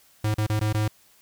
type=tone with dropouts; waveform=square; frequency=107 Hz; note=A2; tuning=48 cents flat; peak=-22 dBFS; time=0.24-0.88 s; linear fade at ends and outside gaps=5 ms; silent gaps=0.343-0.381 / 0.466-0.497 / 0.595-0.611 / 0.728-0.744 s; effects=white hiss -58 dBFS RMS until 1.21 s